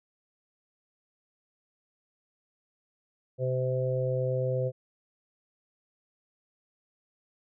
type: harmonic tone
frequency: 128.7 Hz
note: C3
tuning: 28 cents flat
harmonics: 1 / 3 / 4 / 5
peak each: -29 / -36 / -29 / -40 dBFS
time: 3.38-4.72 s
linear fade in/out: 50 ms
effects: none